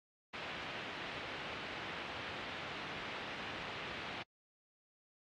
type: low-pass noise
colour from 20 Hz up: white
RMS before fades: -45 dBFS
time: 0.33-4.23 s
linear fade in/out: 10 ms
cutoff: 3100 Hz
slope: 24 dB/octave
effects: high-pass 80 Hz 12 dB/octave + AAC 48 kbps